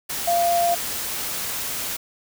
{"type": "tone in noise", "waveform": "sine", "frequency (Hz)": 691, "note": "F5", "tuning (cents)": -19, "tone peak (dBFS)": -17, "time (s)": [0.27, 0.75], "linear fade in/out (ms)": 10, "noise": "white", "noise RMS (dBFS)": -28, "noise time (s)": [0.09, 1.97], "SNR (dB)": 8, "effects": []}